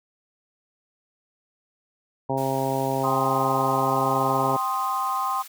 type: harmonic tone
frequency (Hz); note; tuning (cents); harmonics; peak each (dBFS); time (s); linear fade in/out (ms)
134.2; C3; +44; 1 / 2 / 3 / 4 / 5 / 6 / 7; -30 / -30 / -30 / -30 / -30 / -30 / -30; 2.29-4.57; 10
type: high-pass noise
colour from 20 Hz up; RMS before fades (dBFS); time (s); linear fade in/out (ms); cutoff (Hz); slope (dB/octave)
white; -42; 2.37-5.48; 10; 970; 12
type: chord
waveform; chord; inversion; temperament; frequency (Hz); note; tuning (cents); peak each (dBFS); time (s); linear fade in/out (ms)
sine; C minor; second; equal; 784 / 1046.5 / 1244.5; G5 / C6 / Eb6; 0 / 0 / 0; -29 / -25 / -29; 3.03-5.43; 20
effects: none